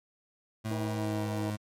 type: tone with pitch glide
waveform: 25% pulse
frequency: 109.7 to 105.41 Hz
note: A2 to G#2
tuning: -5 to +26 cents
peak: -28 dBFS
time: 0.64-1.57 s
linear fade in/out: 20 ms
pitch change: -69 cents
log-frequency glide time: 0.76-1.26 s
type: harmonic tone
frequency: 160 Hz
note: D#3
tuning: 49 cents sharp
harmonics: 2 / 3 / 4 / 5 / 6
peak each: -37 / -41 / -43 / -45 / -47 dBFS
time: 0.71-1.5 s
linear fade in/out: 0 ms
effects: MP3 64 kbps